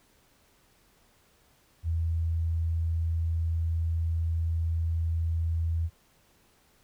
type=tone; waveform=sine; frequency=82.41 Hz; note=E2; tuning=in tune; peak=-25 dBFS; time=1.83-5.9 s; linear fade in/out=50 ms; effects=pink hiss -64 dBFS RMS until 6.83 s